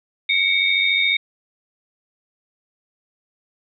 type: tone cluster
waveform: sine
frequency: 2192 / 2286 / 3684 Hz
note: C#7 / D7 / A#7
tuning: -20 / -47 / -21 cents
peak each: -20 dBFS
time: 0.29-1.17 s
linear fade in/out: 5 ms
effects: none